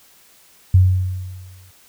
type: tone with exponential decay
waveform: sine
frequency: 92.5 Hz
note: F#2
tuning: in tune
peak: -6 dBFS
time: 0.74-1.71 s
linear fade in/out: 5 ms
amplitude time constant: 210 ms
effects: white hiss -51 dBFS RMS until 1.88 s